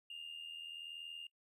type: tone with amplitude modulation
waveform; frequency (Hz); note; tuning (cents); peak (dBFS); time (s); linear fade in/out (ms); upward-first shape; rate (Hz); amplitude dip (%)
triangle; 2814; F7; +12; -39; 0.1-1.27; 5; sine; 80.9; 70
effects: noise-tail reverb RT60 0.1 s tail -26 dB re dry + tanh soft clip ceiling -41 dBFS